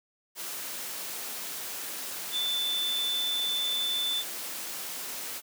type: tone in noise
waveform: sine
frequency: 3520 Hz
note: A7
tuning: in tune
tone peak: -27 dBFS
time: 2.31-4.24 s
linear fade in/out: 50 ms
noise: white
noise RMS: -37 dBFS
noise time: 0.35-5.42 s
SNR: +7 dB
effects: high-pass 200 Hz 12 dB/octave